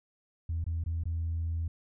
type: tone with dropouts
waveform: sine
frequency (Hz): 82.6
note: E2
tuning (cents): +4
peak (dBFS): -28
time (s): 0.49-1.68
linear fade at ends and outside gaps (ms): 5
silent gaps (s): 0.642-0.664 / 0.839-0.861 / 1.037-1.055
effects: tanh soft clip ceiling -26 dBFS